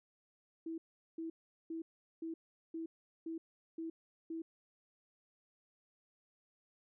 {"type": "tone bursts", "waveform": "sine", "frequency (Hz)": 326.8, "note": "E4", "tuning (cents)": -15, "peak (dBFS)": -39, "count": 8, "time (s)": [0.66, 4.42], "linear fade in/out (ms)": 5, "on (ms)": 120, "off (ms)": 400, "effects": []}